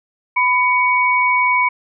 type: tone pair together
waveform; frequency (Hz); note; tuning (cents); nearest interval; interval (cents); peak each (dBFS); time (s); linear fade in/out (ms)
sine; 999 / 2244; B5 / C#7; +20 / +21; octave + major second; 1401; -15 / -15; 0.36-1.69; 10
effects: none